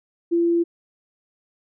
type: tone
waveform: sine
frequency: 340.3 Hz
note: F4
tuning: 45 cents flat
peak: -16 dBFS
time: 0.31-0.64 s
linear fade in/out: 20 ms
effects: none